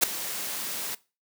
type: noise with ADSR envelope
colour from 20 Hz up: white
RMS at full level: -17 dBFS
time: 0.01-0.95 s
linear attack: 25 ms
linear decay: 5 ms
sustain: -16 dB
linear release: 6 ms
effects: noise-tail reverb RT60 0.3 s tail -20 dB re dry + high-pass 150 Hz 12 dB/octave